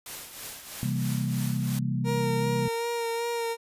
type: noise with tremolo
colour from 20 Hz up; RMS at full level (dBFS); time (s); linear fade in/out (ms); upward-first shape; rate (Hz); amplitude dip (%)
white; -37; 0.06-1.79; 2; triangle; 3.1; 65
type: chord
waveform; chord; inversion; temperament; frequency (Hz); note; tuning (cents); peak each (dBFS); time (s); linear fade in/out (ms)
sine; C dominant seventh; none; equal; 130.81 / 164.81 / 196 / 233.1; C3 / E3 / G3 / Bb3; 0 / 0 / 0 / 0; -28 / -33 / -32 / -33; 0.83-2.68; 0
type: tone with vibrato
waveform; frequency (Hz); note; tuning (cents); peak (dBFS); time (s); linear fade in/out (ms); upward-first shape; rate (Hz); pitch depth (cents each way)
30% pulse; 466.2; A#4; 0; -25; 2.04-3.57; 50; sine; 2.6; 22
effects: resampled to 32000 Hz